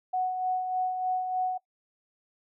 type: tone with tremolo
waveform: sine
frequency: 740 Hz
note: F#5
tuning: in tune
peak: -24 dBFS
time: 0.13-1.58 s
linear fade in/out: 10 ms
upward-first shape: sine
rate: 3.3 Hz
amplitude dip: 45%
effects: noise-tail reverb RT60 0.1 s tail -20 dB re dry